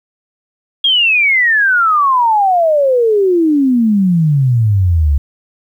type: exponential sweep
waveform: sine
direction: down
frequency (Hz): 3300 to 68.4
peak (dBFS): -8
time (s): 0.84-5.18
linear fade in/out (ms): 5
effects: 8-bit